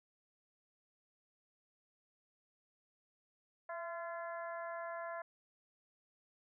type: harmonic tone with a mistuned harmonic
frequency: 342.9 Hz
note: F4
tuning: 32 cents flat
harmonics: 2 / 3 / 4 / 5 / 6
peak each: -43 / -47 / -50 / -50 / -59 dBFS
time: 3.69-5.22 s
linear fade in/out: 5 ms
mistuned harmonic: 2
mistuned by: -40 cents
effects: none